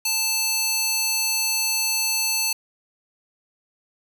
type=tone with high-pass filter; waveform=square; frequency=880 Hz; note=A5; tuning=in tune; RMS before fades=-23 dBFS; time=0.05-2.53 s; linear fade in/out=5 ms; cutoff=4000 Hz; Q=0.77; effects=7-bit